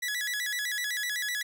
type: tone with vibrato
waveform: sawtooth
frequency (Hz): 1818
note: A#6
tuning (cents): -44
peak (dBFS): -26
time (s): 0.02-1.43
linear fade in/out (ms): 10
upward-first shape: square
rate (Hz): 7.9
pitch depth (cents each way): 130
effects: none